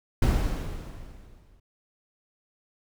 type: noise with exponential decay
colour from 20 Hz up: brown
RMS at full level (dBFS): -19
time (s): 0.22-1.6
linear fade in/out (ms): 5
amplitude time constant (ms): 300
effects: none